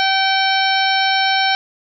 harmonic tone with a mistuned harmonic, 772 Hz, G5, 27 cents flat, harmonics 1 / 2 / 3 / 4 / 5 / 6 / 7, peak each -17 / -20 / -22 / -23 / -24 / -25 / -25 dBFS, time 0-1.55 s, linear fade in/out 0 ms, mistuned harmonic 6, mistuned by -100 cents, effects none

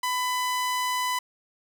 sawtooth tone, 1000 Hz, B5, 21 cents sharp, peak -21 dBFS, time 0.03-1.19 s, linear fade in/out 5 ms, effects none

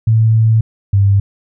sine tone pair in turn, 111.5 / 99.34 Hz, A2 / G2, +23 / +24 cents, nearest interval major second, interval 199 cents, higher first, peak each -7 dBFS, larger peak neither, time 0.07-0.61 / 0.93-1.2 s, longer first, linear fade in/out 5 ms, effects none

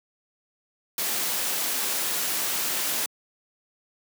white noise, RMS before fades -27 dBFS, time 0.98-3.06 s, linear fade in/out 2 ms, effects high-pass 200 Hz 12 dB/octave

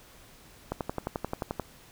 click train, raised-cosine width 1 ms, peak -16 dBFS, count 11, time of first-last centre 0.72-1.597 s, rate 11.4 Hz, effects pink hiss -54 dBFS RMS until 1.91 s

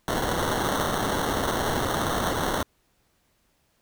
white noise with sample-and-hold, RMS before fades -26 dBFS, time 0.08-2.63 s, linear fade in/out 2 ms, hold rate 2450 Hz, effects pink hiss -68 dBFS RMS until 3.81 s

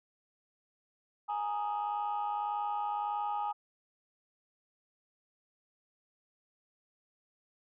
sine chord, Ab suspended second, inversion none, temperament equal, 830.6 / 932.3 / 1244.5 Hz, Ab5 / Bb5 / Eb6, 0 / 0 / 0 cents, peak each -32 / -38 / -38 dBFS, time 1.28-3.53 s, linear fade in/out 20 ms, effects tanh soft clip ceiling -26 dBFS

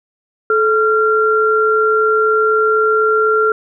sine tone pair together, 434 / 1377.9 Hz, A4 / F6, -24 / -24 cents, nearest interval octave + minor sixth, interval 2000 cents, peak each -13 dBFS, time 0.5-3.52 s, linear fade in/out 2 ms, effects none

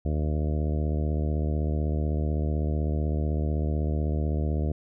harmonic tone, 75.9 Hz, D#2, 42 cents flat, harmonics 1 / 2 / 3 / 4 / 5 / 6 / 7 / 8 / 9, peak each -25 / -31 / -35 / -37 / -39 / -41 / -42 / -43 / -44 dBFS, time 0.05-4.72 s, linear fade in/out 5 ms, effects none

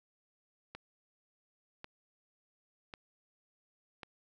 click train, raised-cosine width 0.3 ms, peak -28 dBFS, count 4, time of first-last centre 0.75-4.032 s, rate 0.914 Hz, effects none

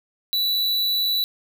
square tone, 3951 Hz, B7, in tune, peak -20 dBFS, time 0.33-1.24 s, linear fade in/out 0 ms, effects none

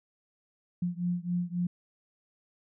sine beating tone pair, 174.7 / 178.4 Hz, F3 / F3, +1 / +37 cents, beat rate 3.7 Hz, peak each -31 / -32 dBFS, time 0.82-1.67 s, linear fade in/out 5 ms, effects none

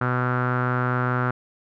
sawtooth tone with low-pass filter, 124.7 Hz, B2, 17 cents sharp, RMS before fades -23 dBFS, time 0.01-1.31 s, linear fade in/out 5 ms, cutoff 1400 Hz, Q 5.9, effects none

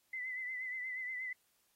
sine tone with vibrato, 2022 Hz, B6, 40 cents sharp, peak -38 dBFS, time 0.13-1.33 s, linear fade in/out 5 ms, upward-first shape triangle, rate 8.4 Hz, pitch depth 56 cents each way, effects white hiss -75 dBFS RMS until 1.75 s + AAC 48 kbps

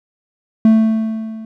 triangle tone with level ramp, 221.1 Hz, A3, 9 cents sharp, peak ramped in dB -3 to -26 dBFS, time 0.65-1.45 s, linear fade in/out 2 ms, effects none

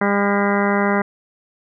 harmonic tone with a mistuned harmonic, 201.4 Hz, G3, 47 cents sharp, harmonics 1 / 2 / 3 / 4 / 5 / 6 / 7 / 8 / 9 / 10, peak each -19 / -22 / -24 / -25 / -26 / -27 / -27 / -28 / -29 / -29 dBFS, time 0.01-1.02 s, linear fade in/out 5 ms, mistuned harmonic 9, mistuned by +70 cents, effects none

